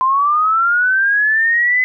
sine linear sweep, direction up, 1024 to 2032 Hz, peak -11 dBFS, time 0.01-1.84 s, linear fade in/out 0 ms, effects none

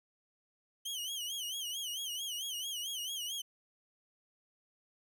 sawtooth tone with vibrato, 3082 Hz, G7, 30 cents flat, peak -34 dBFS, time 0.85-3.42 s, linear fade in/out 10 ms, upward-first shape sine, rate 4.5 Hz, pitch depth 130 cents each way, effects none

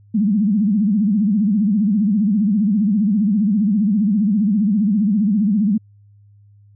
sine tone with vibrato, 206.4 Hz, G#3, 10 cents flat, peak -13 dBFS, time 0.14-5.78 s, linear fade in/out 10 ms, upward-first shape sine, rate 15 Hz, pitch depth 160 cents each way, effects added 102 Hz sine -46 dBFS peak until 6.75 s

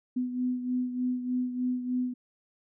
sine beating tone pair, 250 / 253.3 Hz, B3 / B3, +21 / +44 cents, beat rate 3.3 Hz, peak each -28 / -35 dBFS, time 0.16-2.14 s, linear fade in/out 10 ms, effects none

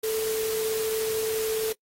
sine tone in noise, 440 Hz, A4, in tune, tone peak -25 dBFS, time 0.03-1.73 s, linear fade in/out 10 ms, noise white, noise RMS -34 dBFS, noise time 0.03-1.73 s, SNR +6 dB, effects noise-tail reverb RT60 0.1 s tail -26 dB re dry + AAC 48 kbps

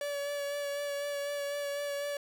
45% pulse tone with vibrato, 572 Hz, D5, 46 cents flat, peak -33 dBFS, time 0.01-2.17 s, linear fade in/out 2 ms, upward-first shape sine, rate 4 Hz, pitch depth 18 cents each way, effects none

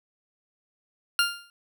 20% pulse tone with exponential decay, 1400 Hz, F6, 4 cents sharp, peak -12 dBFS, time 1.19-1.5 s, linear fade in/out 1 ms, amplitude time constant 66 ms, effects none

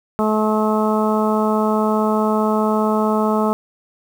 harmonic tone, 215.3 Hz, A3, 37 cents flat, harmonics 1 / 2 / 3 / 4 / 5 / 6, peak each -18 / -21 / -23 / -24 / -25 / -26 dBFS, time 0.19-3.53 s, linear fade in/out 0 ms, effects 7-bit

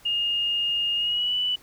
sine tone with pitch glide, 2838 to 2971 Hz, F7 to F#7, +27 to +6 cents, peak -22 dBFS, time 0.05-1.56 s, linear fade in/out 10 ms, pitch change +79 cents, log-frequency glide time 0.96-1.35 s, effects pink hiss -53 dBFS RMS until 1.62 s

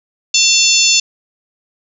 harmonic tone with a mistuned harmonic, 880 Hz, A5, in tune, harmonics 3 / 4 / 5 / 6 / 7 / 8, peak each -16 / -16 / -16 / -16 / -16 / -16 dBFS, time 0.34-1 s, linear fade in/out 5 ms, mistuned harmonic 3, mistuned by +42 cents, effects none

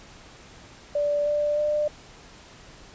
sine tone with pitch steps, 584 / 590.8 / 597.7 Hz, D5 / D5 / D5, -10 / +10 / +30 cents, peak -21 dBFS, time 0.95-1.88 s, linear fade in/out 5 ms, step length 310 ms, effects pink hiss -48 dBFS RMS until 2.94 s + resampled to 16000 Hz

